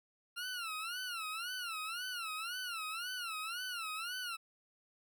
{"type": "tone with vibrato", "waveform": "20% pulse", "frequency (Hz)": 1377, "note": "F6", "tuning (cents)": -25, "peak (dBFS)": -34, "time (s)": [0.36, 4.37], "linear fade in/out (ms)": 20, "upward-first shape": "sine", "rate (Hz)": 1.9, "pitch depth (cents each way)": 160, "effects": []}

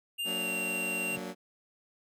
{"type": "tone with pitch glide", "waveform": "square", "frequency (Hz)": [2802, 2759], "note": ["F7", "F7"], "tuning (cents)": [5, -22], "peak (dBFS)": -32, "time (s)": [0.18, 1.17], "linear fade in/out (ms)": 20, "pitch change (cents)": -27, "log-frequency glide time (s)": [0.36, 0.49]}
{"type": "chord", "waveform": "20% pulse", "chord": "Gb augmented", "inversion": "none", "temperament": "just", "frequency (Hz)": [185, 231.2, 289.1], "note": ["Gb3", "Bb3", "D4"], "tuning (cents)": [0, -14, -27], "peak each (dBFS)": [-35, -37, -38], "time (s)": [0.24, 1.35], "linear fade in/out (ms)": 50}
{"type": "tone with exponential growth", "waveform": "triangle", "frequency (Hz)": 141, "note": "C#3", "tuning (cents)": 30, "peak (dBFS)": -39, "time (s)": [1.01, 1.18], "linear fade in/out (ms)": 2, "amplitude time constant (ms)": 36}
{"effects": []}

